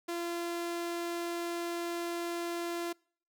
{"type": "tone", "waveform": "sawtooth", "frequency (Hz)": 342.8, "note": "F4", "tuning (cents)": -32, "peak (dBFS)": -30, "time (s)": [0.08, 2.93], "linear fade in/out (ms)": 10, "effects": ["noise-tail reverb RT60 0.5 s tail -26 dB re dry"]}